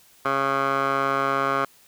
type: tone with band-pass filter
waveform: 15% pulse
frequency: 136.9 Hz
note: C#3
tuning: 21 cents flat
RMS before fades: -23 dBFS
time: 0.25-1.65 s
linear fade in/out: 5 ms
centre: 1100 Hz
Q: 2.9
effects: white hiss -55 dBFS RMS until 1.87 s